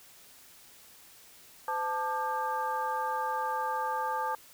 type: tone cluster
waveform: sine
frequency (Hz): 511 / 880 / 1193 / 1595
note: C5 / A5 / D6 / G6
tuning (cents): -41 / 0 / +27 / +30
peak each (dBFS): -38 / -31 / -35 / -40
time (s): 1.68-4.35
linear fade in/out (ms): 2
effects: white hiss -55 dBFS RMS until 4.53 s